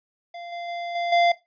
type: tone with level steps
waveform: square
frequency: 692 Hz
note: F5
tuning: 16 cents flat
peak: -36 / -32 / -30 / -25 / -17 dBFS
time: 0.34-1.32 s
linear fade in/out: 5 ms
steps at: 0.52 / 0.68 / 0.95 / 1.12 s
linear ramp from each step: 5 ms
effects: noise-tail reverb RT60 0.2 s tail -17 dB re dry + resampled to 11025 Hz